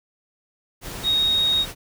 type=tone in noise; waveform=sine; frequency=3751 Hz; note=A#7; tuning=10 cents sharp; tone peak=-17 dBFS; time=1.03-1.66 s; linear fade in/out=50 ms; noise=pink; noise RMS=-34 dBFS; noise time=0.81-1.75 s; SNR=+14 dB; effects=none